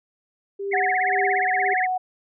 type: tone with tremolo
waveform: sine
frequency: 397.3 Hz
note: G4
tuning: 23 cents sharp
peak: -23 dBFS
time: 0.59-1.74 s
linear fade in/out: 10 ms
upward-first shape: triangle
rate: 1.9 Hz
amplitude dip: 95%
type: tone with vibrato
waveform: sine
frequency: 1908 Hz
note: A#6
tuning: 40 cents sharp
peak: -22 dBFS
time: 0.71-1.87 s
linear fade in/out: 20 ms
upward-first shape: triangle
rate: 17 Hz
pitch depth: 280 cents each way
type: tone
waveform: sine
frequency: 740 Hz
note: F#5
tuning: in tune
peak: -21 dBFS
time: 0.73-1.98 s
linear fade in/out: 10 ms
effects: none